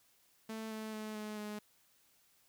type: tone with pitch steps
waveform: sawtooth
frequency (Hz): 221 / 218.2 / 215.5 / 212.7 / 210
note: A3 / A3 / A3 / G#3 / G#3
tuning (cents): +8 / -14 / -36 / +42 / +19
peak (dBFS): -37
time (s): 0.49-1.59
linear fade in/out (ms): 5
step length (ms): 220
effects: white hiss -70 dBFS RMS until 2.48 s